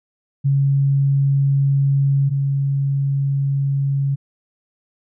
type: tone pair in turn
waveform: sine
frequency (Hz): 138.59 / 138.59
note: C#3 / C#3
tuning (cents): 0 / 0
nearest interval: unison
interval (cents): 0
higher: neither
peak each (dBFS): -13 / -16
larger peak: first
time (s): 0.44-2.3 / 2.3-4.16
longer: neither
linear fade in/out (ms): 20
effects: none